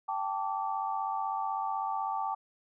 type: chord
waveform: sine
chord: G suspended second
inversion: none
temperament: equal with one note detuned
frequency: 784 / 880 / 1159.8 Hz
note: G5 / A5 / D6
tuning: 0 / 0 / -22 cents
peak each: -34 / -34 / -36 dBFS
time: 0.08-2.35 s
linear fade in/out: 10 ms
effects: none